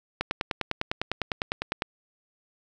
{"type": "click train", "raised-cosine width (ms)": 0.3, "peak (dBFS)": -10, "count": 17, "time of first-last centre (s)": [0.21, 1.821], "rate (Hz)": 9.93, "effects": []}